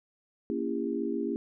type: chord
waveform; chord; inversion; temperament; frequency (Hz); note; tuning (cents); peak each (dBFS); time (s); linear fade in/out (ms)
sine; A# diminished seventh; none; just; 233.1 / 279.7 / 335.6 / 402.8; A#3 / C#4 / E4 / G4; 0 / +16 / +31 / +47; -34; 0.5-1.36; 0
effects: none